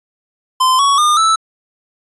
square tone with pitch steps, 1032 / 1118.9 / 1213.2 / 1315.3 Hz, C6 / C#6 / D#6 / E6, -24 / +16 / -44 / -4 cents, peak -10 dBFS, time 0.6-1.36 s, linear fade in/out 10 ms, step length 190 ms, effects resampled to 24000 Hz

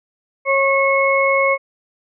harmonic tone, 546 Hz, C#5, 26 cents flat, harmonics 1 / 2 / 4, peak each -16 / -19 / -17 dBFS, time 0.45-1.58 s, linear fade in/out 50 ms, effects none

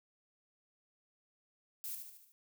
violet noise with echo, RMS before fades -42 dBFS, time 1.84-1.95 s, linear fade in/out 0 ms, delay 74 ms, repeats 5, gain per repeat -5 dB, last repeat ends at 2.32 s, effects none

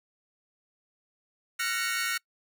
sawtooth chord, Gb major seventh, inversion third, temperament equal with one note detuned, 1369.7 / 1480 / 1864.7 / 2217 Hz, F6 / Gb6 / Bb6 / Db7, -34 / 0 / 0 / 0 cents, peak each -30 dBFS, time 1.59-2.18 s, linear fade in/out 10 ms, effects noise-tail reverb RT60 0.1 s tail -26 dB re dry

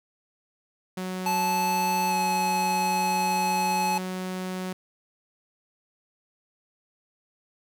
sawtooth tone, 185 Hz, F#3, in tune, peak -26 dBFS, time 0.97-4.73 s, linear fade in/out 5 ms
square tone with pitch glide, 870 to 854.6 Hz, A5 to G#5, -20 to +49 cents, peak -24 dBFS, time 1.26-3.98 s, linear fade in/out 2 ms, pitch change -31 cents, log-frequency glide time 2.09-2.14 s
effects none

